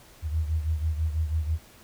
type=beating tone pair; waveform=sine; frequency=77.78 / 83.88 Hz; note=D#2 / E2; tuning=0 / +31 cents; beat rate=6.1 Hz; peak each=-25 / -31 dBFS; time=0.22-1.59 s; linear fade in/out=50 ms; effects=pink hiss -53 dBFS RMS until 1.83 s